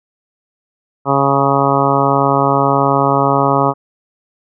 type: harmonic tone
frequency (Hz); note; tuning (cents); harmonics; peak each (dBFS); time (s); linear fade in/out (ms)
138.59; C#3; 0; 1 / 2 / 3 / 4 / 5 / 6 / 7 / 8 / 9; -19 / -19 / -19 / -19 / -19 / -19 / -19 / -19 / -19; 1.05-3.74; 50
effects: none